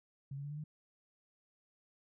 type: tone with pitch steps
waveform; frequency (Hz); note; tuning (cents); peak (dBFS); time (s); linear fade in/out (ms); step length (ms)
sine; 137.4 / 141.02 / 144.73 / 148.54 / 152.45; C#3 / C#3 / D3 / D3 / D#3; -15 / +30 / -25 / +20 / -35; -40; 0.31-0.64; 5; 66
effects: none